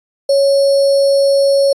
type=tone with sample-and-hold; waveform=sine; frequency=554.4 Hz; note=C#5; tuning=in tune; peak=-8 dBFS; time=0.29-1.73 s; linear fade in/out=5 ms; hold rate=4900 Hz; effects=resampled to 22050 Hz